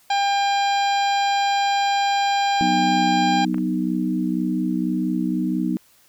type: harmonic tone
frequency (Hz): 800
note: G5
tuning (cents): +35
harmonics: 1 / 2 / 3 / 4 / 5 / 6 / 7 / 9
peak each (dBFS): -18 / -29 / -30 / -31 / -32 / -36 / -41 / -39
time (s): 0.1-3.45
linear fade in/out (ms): 5
type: chord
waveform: sine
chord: B major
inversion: second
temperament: equal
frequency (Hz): 185 / 246.9 / 311.1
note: F#3 / B3 / D#4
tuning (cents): 0 / 0 / 0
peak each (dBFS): -24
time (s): 2.61-5.77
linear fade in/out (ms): 0
type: clicks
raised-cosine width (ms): 0.5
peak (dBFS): -19 / -27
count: 2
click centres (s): 3.544 / 3.582
effects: white hiss -56 dBFS RMS until 6.08 s